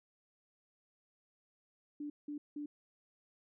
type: tone bursts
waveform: sine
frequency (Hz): 293.7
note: D4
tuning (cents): 0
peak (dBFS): -39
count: 3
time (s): 2-2.66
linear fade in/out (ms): 5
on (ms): 100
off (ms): 180
effects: none